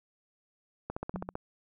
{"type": "click train", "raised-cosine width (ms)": 1, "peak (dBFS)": -21, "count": 8, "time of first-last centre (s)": [0.9, 1.355], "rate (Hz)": 15.4}
{"type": "tone with exponential decay", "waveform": "sine", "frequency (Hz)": 184.8, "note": "F#3", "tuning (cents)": -2, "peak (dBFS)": -31, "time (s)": [1.14, 1.34], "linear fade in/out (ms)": 0, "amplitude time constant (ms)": 42}
{"effects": []}